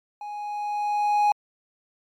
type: tone with level ramp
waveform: triangle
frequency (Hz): 830.6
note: G#5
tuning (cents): 0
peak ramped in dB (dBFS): -31 to -14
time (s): 0.21-1.32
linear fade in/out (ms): 2
effects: MP3 64 kbps